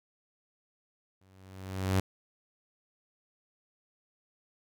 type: tone with exponential growth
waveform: sawtooth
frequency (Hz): 94.8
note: F#2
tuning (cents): +43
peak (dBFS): -20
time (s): 1.21-2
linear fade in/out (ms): 5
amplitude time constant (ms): 170
effects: none